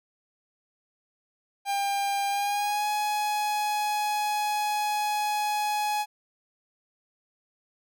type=tone with pitch glide; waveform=45% pulse; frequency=799 to 839.7 Hz; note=G5 to G#5; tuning=+33 to +19 cents; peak=-25 dBFS; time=1.65-6.06 s; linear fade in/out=50 ms; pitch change=+86 cents; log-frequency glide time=2.28-2.88 s; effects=none